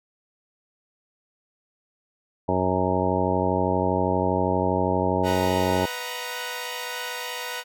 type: harmonic tone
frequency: 92.5 Hz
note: F#2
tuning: in tune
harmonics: 1 / 2 / 3 / 4 / 5 / 6 / 7 / 9 / 10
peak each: -29 / -29 / -29 / -29 / -29 / -29 / -29 / -29 / -29 dBFS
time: 2.48-5.86 s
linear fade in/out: 10 ms
type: chord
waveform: 10% pulse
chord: B major seventh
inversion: none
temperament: equal with one note detuned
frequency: 493.9 / 630.9 / 740 / 932.3 Hz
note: B4 / D#5 / F#5 / A#5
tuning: 0 / +24 / 0 / 0 cents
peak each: -25 / -31 / -30 / -26 dBFS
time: 5.23-7.64 s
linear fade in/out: 50 ms
effects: none